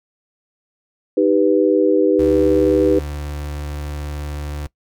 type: chord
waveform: sine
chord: Eb augmented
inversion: none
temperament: equal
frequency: 311.1 / 392 / 493.9 Hz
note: Eb4 / G4 / B4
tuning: 0 / 0 / 0 cents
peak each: -16 dBFS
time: 1.17-2.99 s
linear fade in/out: 5 ms
type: tone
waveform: 35% pulse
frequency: 73.42 Hz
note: D2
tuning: in tune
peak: -23 dBFS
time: 2.19-4.67 s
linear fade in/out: 5 ms
effects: noise-tail reverb RT60 0.1 s tail -21 dB re dry